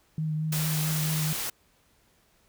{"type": "tone with vibrato", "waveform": "sine", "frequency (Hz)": 155.56, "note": "D#3", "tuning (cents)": 0, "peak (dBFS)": -26, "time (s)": [0.18, 1.33], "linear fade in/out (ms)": 2, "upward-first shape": "triangle", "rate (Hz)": 4.5, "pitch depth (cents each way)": 23}
{"type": "noise", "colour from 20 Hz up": "white", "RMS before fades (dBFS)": -32, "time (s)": [0.52, 1.5], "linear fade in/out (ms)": 5}
{"effects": ["pink hiss -65 dBFS RMS until 2.48 s"]}